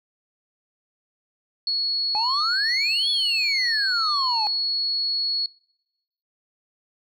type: tone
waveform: sine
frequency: 4360 Hz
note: C#8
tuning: 29 cents flat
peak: -21 dBFS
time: 1.67-5.46 s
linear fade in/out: 2 ms
type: exponential two-way sweep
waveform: triangle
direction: up then down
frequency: 826 to 3470 to 826 Hz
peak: -22 dBFS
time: 2.15-4.47 s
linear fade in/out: 0 ms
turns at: 3.1 s
effects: noise-tail reverb RT60 0.9 s tail -26 dB re dry